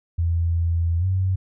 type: tone with pitch glide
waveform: sine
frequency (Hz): 84.2 to 93.97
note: E2 to F#2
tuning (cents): +37 to +27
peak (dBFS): -18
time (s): 0.18-1.36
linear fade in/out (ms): 10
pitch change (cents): +190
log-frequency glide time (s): 0.99-1.05
effects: none